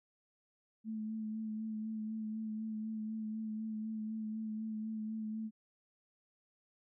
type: tone with vibrato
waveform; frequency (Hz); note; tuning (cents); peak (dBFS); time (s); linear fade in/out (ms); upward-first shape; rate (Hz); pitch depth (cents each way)
sine; 218.1; A3; -15; -37; 0.84-5.51; 50; sine; 4; 23
effects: none